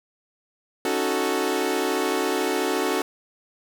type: chord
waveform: sawtooth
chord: D# half-diminished seventh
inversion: third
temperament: equal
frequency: 277.2 / 311.1 / 370 / 440 Hz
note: C#4 / D#4 / F#4 / A4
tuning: 0 / 0 / 0 / 0 cents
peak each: -25 / -26 / -22 / -23 dBFS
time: 0.85-3.02 s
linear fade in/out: 2 ms
effects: none